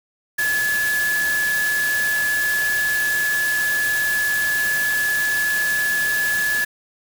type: tone in noise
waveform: sine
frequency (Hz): 1710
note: A6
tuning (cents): -50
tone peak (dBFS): -18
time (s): 0.38-6.65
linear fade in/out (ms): 10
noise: white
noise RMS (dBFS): -28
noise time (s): 0.38-6.65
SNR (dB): +7
effects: none